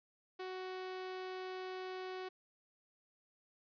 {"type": "tone", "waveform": "sawtooth", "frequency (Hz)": 371.9, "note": "F#4", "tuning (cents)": 9, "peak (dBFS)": -38, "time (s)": [0.39, 2.29], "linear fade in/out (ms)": 10, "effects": ["resampled to 11025 Hz"]}